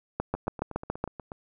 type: two click trains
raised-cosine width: 1 ms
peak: -13 / -24 dBFS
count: 7 / 9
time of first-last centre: 0.2-1.04 / 0.35-1.319 s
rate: 7.14 / 8.26 Hz
effects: none